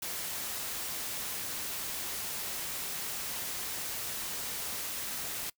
white noise, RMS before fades -37 dBFS, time 0.02-5.5 s, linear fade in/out 5 ms, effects noise-tail reverb RT60 0.1 s tail -23 dB re dry

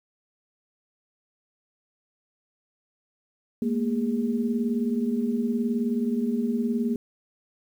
sine tone cluster, 215.4 / 234.5 / 408.3 Hz, A3 / A#3 / G#4, -37 / +11 / -29 cents, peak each -30 / -24 / -32 dBFS, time 3.62-6.96 s, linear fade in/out 2 ms, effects 9-bit

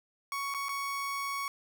30% pulse tone with dropouts, 1114 Hz, C#6, 8 cents sharp, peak -30 dBFS, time 0.32-1.48 s, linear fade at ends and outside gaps 1 ms, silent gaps 0.54-0.546 / 0.685-0.691 s, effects none

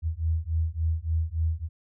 sine beating tone pair, 79.3 / 82.8 Hz, D#2 / E2, +33 / +8 cents, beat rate 3.5 Hz, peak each -27 dBFS, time 0.02-1.69 s, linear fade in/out 50 ms, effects none

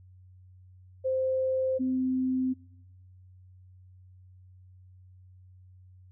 sine tone pair in turn, 522 / 258.2 Hz, C5 / C4, -4 / -23 cents, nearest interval octave, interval 1219 cents, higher first, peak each -25 dBFS, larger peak neither, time 1.04-1.79 / 1.79-2.54 s, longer neither, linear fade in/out 20 ms, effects noise-tail reverb RT60 1.0 s tail -24 dB re dry + added 92 Hz sine -51 dBFS peak until 6.11 s

